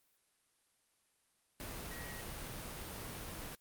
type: tone in noise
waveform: sine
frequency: 1900 Hz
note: A#6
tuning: 33 cents sharp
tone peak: -49 dBFS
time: 1.91-2.21 s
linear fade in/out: 0 ms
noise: pink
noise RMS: -45 dBFS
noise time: 1.6-3.55 s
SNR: -7 dB
effects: white hiss -75 dBFS RMS until 3.6 s + Opus 32 kbps